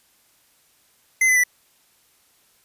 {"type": "tone with pitch steps", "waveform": "square", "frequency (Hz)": [2058, 2017, 1976.4], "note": ["C7", "B6", "B6"], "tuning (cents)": [-29, 36, 1], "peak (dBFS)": -15, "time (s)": [1.21, 1.438], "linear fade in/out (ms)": 5, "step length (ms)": 76, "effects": ["white hiss -60 dBFS RMS until 2.64 s", "resampled to 32000 Hz"]}